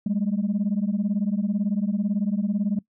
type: beating tone pair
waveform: sine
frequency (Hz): 196 / 214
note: G3 / A3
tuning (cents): 0 / -48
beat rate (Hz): 18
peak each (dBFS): -23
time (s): 0.06-2.79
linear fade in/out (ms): 5
effects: noise-tail reverb RT60 0.1 s tail -22 dB re dry + tanh soft clip ceiling -17 dBFS